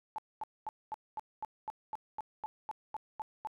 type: tone bursts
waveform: sine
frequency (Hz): 866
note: A5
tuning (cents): -28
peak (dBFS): -35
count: 14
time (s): 0.16-3.472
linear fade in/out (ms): 0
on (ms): 23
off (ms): 230
effects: none